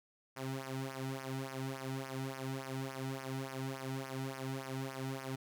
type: tone with flanger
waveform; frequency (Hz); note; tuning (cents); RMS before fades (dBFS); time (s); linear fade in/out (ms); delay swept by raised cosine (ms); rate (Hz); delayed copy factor
sawtooth; 133.2; C3; +31; -41; 0.36-5.36; 10; 0.25 to 1.85; 3.5; -0.9
effects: none